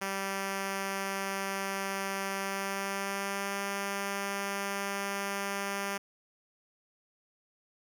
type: tone with pitch glide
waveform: 5% pulse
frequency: 195.2 to 198.61 Hz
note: G3 to G3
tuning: -7 to +23 cents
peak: -21 dBFS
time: 0.01-5.98 s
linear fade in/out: 10 ms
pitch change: +30 cents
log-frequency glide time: 2.37-3.59 s
effects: none